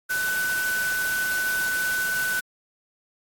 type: tone in noise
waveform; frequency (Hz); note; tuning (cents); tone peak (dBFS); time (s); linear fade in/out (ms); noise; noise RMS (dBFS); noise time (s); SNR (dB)
sine; 1500; F#6; +23; -23; 0.09-2.41; 20; white; -32; 0.09-2.41; +6
effects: AAC 64 kbps